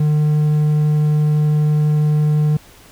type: tone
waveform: triangle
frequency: 151 Hz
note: D3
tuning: 48 cents sharp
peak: -10 dBFS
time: 0-2.57 s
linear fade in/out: 5 ms
effects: pink hiss -45 dBFS RMS until 2.91 s